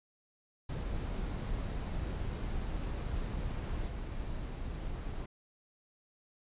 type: noise with level steps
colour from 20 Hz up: brown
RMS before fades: -36 / -39 dBFS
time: 0.69-5.26 s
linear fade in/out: 5 ms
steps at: 3.87 s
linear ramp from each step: 20 ms
effects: resampled to 8000 Hz